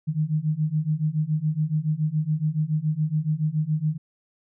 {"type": "beating tone pair", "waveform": "sine", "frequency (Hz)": [150.6, 157.7], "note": ["D3", "D#3"], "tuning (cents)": [44, 24], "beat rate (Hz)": 7.1, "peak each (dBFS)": [-25, -24], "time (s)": [0.07, 3.98], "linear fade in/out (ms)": 20, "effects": []}